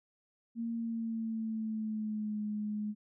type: tone with pitch glide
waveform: sine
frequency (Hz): 230.9 to 210.5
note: A#3 to G#3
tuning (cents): -16 to +24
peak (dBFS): -33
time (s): 0.55-2.95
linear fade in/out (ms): 50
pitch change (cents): -160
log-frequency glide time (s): 0.74-2.42
effects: none